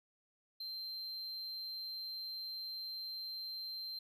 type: tone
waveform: triangle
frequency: 4135 Hz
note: C8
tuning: 21 cents flat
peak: -40 dBFS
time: 0.6-3.99 s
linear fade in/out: 5 ms
effects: none